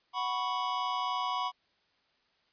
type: chord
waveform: square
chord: F# suspended fourth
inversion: none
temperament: just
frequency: 740 / 986.7 / 1110 Hz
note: F#5 / B5 / C#6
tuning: 0 / -2 / +2 cents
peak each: -38 / -34 / -35 dBFS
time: 0.13-1.52 s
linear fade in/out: 50 ms
effects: white hiss -71 dBFS RMS until 2.52 s + resampled to 11025 Hz